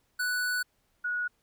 square / sine tone pair in turn, 1482 / 1458.2 Hz, F#6 / F#6, +2 / -26 cents, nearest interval unison, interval 28 cents, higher first, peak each -28 dBFS, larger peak neither, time 0.19-0.63 / 1.04-1.28 s, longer first, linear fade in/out 10 ms, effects pink hiss -72 dBFS RMS until 1.42 s

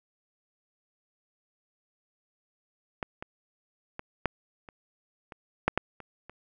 clicks, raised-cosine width 0.5 ms, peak -16 / -22 / -21 / -10 / -30 / -27 / -7 / -9 / -28 / -29 dBFS, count 10, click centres 3.028 / 3.225 / 3.994 / 4.257 / 4.688 / 5.322 / 5.68 / 5.776 / 6.003 / 6.296 s, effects none

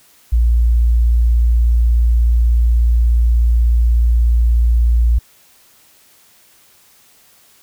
sine tone, 58.27 Hz, A#1, in tune, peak -9 dBFS, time 0.32-5.19 s, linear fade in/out 10 ms, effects white hiss -50 dBFS RMS until 7.62 s

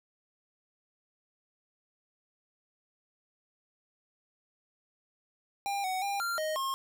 square tone with pitch steps, 800 / 748 / 801 / 1385 / 623 / 1074 Hz, G5 / F#5 / G5 / F6 / D#5 / C6, +35 / +19 / +37 / -15 / +2 / +45 cents, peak -31 dBFS, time 5.66-6.74 s, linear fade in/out 0 ms, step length 180 ms, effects none

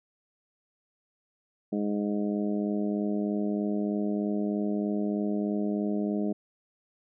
harmonic tone, 103.2 Hz, G#2, 10 cents flat, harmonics 2 / 3 / 4 / 5 / 6 / 7, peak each -28 / -32 / -35 / -44 / -38 / -46 dBFS, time 1.72-6.33 s, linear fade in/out 10 ms, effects none

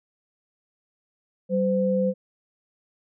sine tone pair together, 192 / 512.6 Hz, G3 / C5, -36 / -36 cents, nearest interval octave + perfect fourth, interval 1700 cents, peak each -23 / -22 dBFS, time 1.49-2.14 s, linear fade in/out 50 ms, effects none

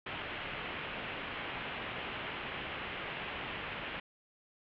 white low-pass noise, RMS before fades -41 dBFS, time 0.06-4 s, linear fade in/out 5 ms, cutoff 3100 Hz, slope 48 dB/octave, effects none

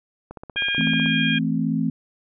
click train, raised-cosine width 1 ms, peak -22 dBFS, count 13, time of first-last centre 0.31-1.06 s, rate 16 Hz
harmonic tone, 810 Hz, G#5, 43 cents flat, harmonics 2 / 3 / 4, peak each -25 / -25 / -25 dBFS, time 0.56-1.39 s, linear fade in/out 10 ms
sine chord, A minor, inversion second, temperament equal, 164.81 / 220 / 261.6 Hz, E3 / A3 / C4, 0 / 0 / 0 cents, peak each -24 dBFS, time 0.78-1.9 s, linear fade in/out 2 ms
effects none

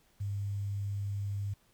sine tone with quantisation, 100.5 Hz, G2, 44 cents sharp, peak -32 dBFS, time 0.2-1.54 s, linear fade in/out 10 ms, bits 10, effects pink hiss -68 dBFS RMS until 1.73 s

